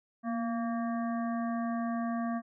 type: harmonic tone with a mistuned harmonic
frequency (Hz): 229.6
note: A#3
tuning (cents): -26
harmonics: 1 / 3 / 5 / 7 / 8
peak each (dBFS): -31 / -37 / -41 / -48 / -50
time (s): 0.23-2.42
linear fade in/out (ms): 50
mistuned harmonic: 1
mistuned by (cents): +40
effects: none